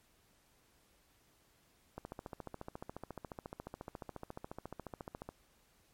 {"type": "click train", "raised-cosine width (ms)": 1, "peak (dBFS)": -29, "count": 48, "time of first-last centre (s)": [1.98, 5.29], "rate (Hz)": 14.2, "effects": ["pink hiss -70 dBFS RMS until 5.93 s", "MP3 64 kbps"]}